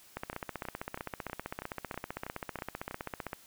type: two click trains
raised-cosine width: 0.5 ms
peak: -21 / -24 dBFS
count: 50 / 9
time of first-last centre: 0.17-3.331 / 0.33-2.911 s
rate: 15.5 / 3.1 Hz
effects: white hiss -58 dBFS RMS until 3.46 s